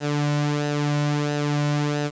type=tone with flanger; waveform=sawtooth; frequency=146.83 Hz; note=D3; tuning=in tune; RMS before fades=-23 dBFS; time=0-2.11 s; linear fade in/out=50 ms; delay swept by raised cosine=0.88 to 2.48 ms; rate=1.5 Hz; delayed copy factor=-0.55; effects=resampled to 16000 Hz + 8-bit